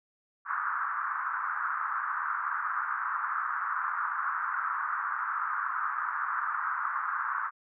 pink band-pass noise, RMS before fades -32 dBFS, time 0.45-7.51 s, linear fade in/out 50 ms, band 1100 to 1500 Hz, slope 48 dB/octave, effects none

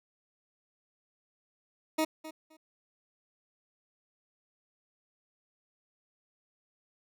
20% pulse tone with echo, 314.5 Hz, D#4, 19 cents sharp, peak -21 dBFS, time 1.98-2.05 s, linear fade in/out 10 ms, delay 260 ms, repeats 2, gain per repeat -15 dB, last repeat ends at 2.57 s, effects none

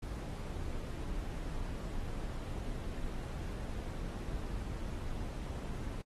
brown noise with amplitude modulation, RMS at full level -38 dBFS, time 0.02-6.02 s, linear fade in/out 10 ms, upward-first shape sine, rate 261 Hz, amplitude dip 30%, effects AAC 32 kbps

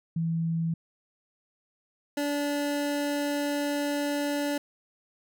sine / 25% pulse tone pair in turn, 164.81 / 288.9 Hz, E3 / D4, 0 / -28 cents, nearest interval minor seventh, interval 972 cents, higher second, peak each -25 / -23 dBFS, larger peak second, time 0.16-0.74 / 2.17-4.58 s, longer second, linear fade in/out 5 ms, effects none

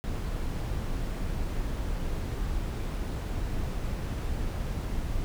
brown noise, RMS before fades -31 dBFS, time 0.04-5.24 s, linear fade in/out 0 ms, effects none

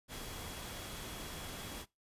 sine tone in noise, 3337 Hz, G#7, 8 cents sharp, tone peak -55 dBFS, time 0.08-1.86 s, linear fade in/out 50 ms, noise pink, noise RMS -45 dBFS, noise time 0.08-1.86 s, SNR -13 dB, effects noise-tail reverb RT60 0.2 s tail -21 dB re dry + resampled to 32000 Hz

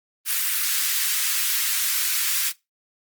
white high-pass noise, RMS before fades -23 dBFS, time 0.25-2.53 s, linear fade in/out 50 ms, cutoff 1400 Hz, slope 24 dB/octave, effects noise-tail reverb RT60 0.2 s tail -19 dB re dry + Opus 32 kbps

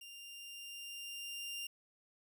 sawtooth tone with level ramp, 2794 Hz, F7, in tune, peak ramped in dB -47 to -37 dBFS, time 0.01-1.67 s, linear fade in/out 5 ms, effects none

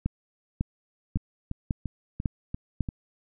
two click trains, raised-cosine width 5 ms, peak -19 / -13 dBFS, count 6 / 6, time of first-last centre 1.17-2.888 / 0.06-2.807 s, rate 2.91 / 1.82 Hz, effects none

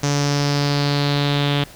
sawtooth tone with low-pass filter sweep, 143.5 Hz, D3, 40 cents flat, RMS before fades -19 dBFS, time 0.03-1.64 s, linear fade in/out 5 ms, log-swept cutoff 6100 to 3400 Hz, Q 4.4, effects pink hiss -42 dBFS RMS until 1.75 s

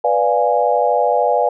sine chord, B diminished seventh, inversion none, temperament equal, 493.9 / 587.3 / 698.5 / 830.6 Hz, B4 / D5 / F5 / Ab5, 0 / 0 / 0 / 0 cents, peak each -18 dBFS, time 0.04-1.49 s, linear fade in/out 5 ms, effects none

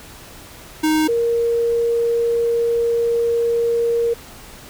square / sine tone pair in turn, 311.1 / 467.4 Hz, D#4 / A#4, 0 / +5 cents, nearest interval perfect fifth, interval 705 cents, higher second, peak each -15 dBFS, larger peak neither, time 0.83-1.08 / 1.08-4.14 s, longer second, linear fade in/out 10 ms, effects pink hiss -40 dBFS RMS until 4.69 s

